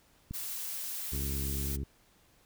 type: click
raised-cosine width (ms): 5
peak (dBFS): -26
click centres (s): 0.31
type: noise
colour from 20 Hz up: blue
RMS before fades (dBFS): -38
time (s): 0.33-1.77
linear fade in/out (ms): 20
type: harmonic tone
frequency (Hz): 68.9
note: C#2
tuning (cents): -10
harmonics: 1 / 2 / 3 / 4 / 5 / 6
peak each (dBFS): -34 / -40 / -44 / -46 / -48 / -50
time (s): 1.12-1.84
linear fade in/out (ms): 5
effects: pink hiss -65 dBFS RMS until 2.45 s